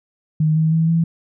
sine tone with pitch steps, 155.56 / 158.83 / 162.17 / 165.57 Hz, D#3 / D#3 / E3 / E3, 0 / +36 / -28 / +8 cents, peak -13 dBFS, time 0.4-1.04 s, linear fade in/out 5 ms, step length 160 ms, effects none

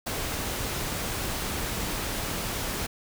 pink noise, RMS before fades -31 dBFS, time 0.06-2.87 s, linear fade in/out 10 ms, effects none

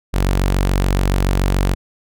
sawtooth tone, 47 Hz, F#1, 28 cents sharp, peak -10 dBFS, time 0.13-1.75 s, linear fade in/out 20 ms, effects none

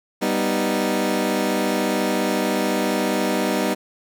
20% pulse chord, G augmented, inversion none, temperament equal, 196 / 246.9 / 311.1 Hz, G3 / B3 / D#4, 0 / 0 / 0 cents, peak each -19 dBFS, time 0.21-3.75 s, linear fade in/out 20 ms, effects none

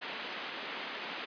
white band-pass noise, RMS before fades -41 dBFS, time 0.01-1.26 s, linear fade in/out 20 ms, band 210 to 3400 Hz, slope 24 dB/octave, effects resampled to 11025 Hz

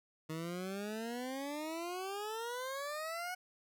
20% pulse exponential sweep, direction up, 155.9 to 740 Hz, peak -34 dBFS, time 0.29-3.35 s, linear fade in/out 10 ms, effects none

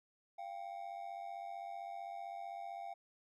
triangle ring-modulated tone, 740 Hz, F#5, in tune, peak -38 dBFS, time 0.38-2.94 s, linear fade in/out 10 ms, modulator 47.8 Hz, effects none

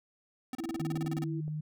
square tone bursts, 255 Hz, C4, 44 cents flat, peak -35 dBFS, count 14, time 0.53-1.24 s, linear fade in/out 2 ms, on 21 ms, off 32 ms
sine tone, 328.2 Hz, E4, 8 cents flat, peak -36 dBFS, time 0.59-1.41 s, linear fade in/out 10 ms
clicks, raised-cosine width 2 ms, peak -36 dBFS, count 8, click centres 0.693 / 0.75 / 0.795 / 0.946 / 0.976 / 1.047 / 1.171 / 1.48 s
sine tone with pitch glide, 155.56 to 152.98 Hz, D#3 to D#3, 0 to -29 cents, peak -33 dBFS, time 0.79-1.61 s, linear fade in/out 10 ms, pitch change -29 cents, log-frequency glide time 1.03-1.11 s
effects none

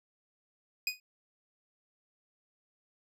25% pulse tone with exponential decay, 2489 Hz, D#7, in tune, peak -22 dBFS, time 0.87-1 s, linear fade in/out 2 ms, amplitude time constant 28 ms, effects none

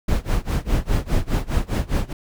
brown noise with tremolo, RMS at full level -17 dBFS, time 0.08-2.13 s, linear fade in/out 5 ms, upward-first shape sine, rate 4.9 Hz, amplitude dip 95%, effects none

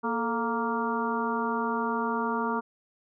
harmonic tone with a mistuned harmonic, 233.1 Hz, A#3, in tune, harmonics 1 / 2 / 3 / 4 / 5 / 6, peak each -31 / -33 / -39 / -31 / -33 / -36 dBFS, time 0.03-2.61 s, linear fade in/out 20 ms, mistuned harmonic 2, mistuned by -92 cents, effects none

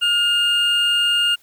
triangle tone pair together, 1425 / 2825 Hz, F6 / F7, +34 / +19 cents, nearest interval octave, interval 1185 cents, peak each -21 / -14 dBFS, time 0.01-1.36 s, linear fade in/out 20 ms, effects white hiss -56 dBFS RMS until 1.42 s

